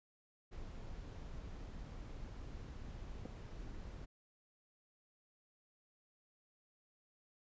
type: noise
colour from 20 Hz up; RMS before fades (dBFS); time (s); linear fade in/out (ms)
brown; -48; 0.51-4.06; 20
type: clicks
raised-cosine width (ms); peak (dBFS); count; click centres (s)
2; -34; 2; 3.254 / 3.258
effects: resampled to 16000 Hz